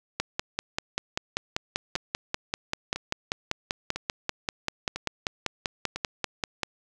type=two click trains; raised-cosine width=0.2 ms; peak=-15 / -9 dBFS; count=5 / 34; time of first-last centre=1.96-5.96 / 0.2-6.633 s; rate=1 / 5.13 Hz; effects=none